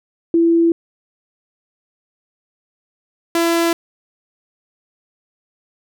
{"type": "tone pair in turn", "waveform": ["sine", "sawtooth"], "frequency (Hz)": [334.5, 336.2], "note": ["E4", "E4"], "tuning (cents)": [25, 34], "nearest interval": "unison", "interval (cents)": 9, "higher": "second", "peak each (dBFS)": -10, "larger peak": "neither", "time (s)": [[0.34, 0.72], [3.35, 3.73]], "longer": "neither", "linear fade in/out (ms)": 2, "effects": []}